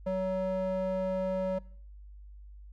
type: tone with band-pass filter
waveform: square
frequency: 187.6 Hz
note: F#3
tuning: 24 cents sharp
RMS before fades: -31 dBFS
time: 0.06-1.59 s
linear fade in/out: 10 ms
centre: 490 Hz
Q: 2.8
effects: noise-tail reverb RT60 0.6 s tail -23 dB re dry + added 50 Hz sine -46 dBFS peak until 2.72 s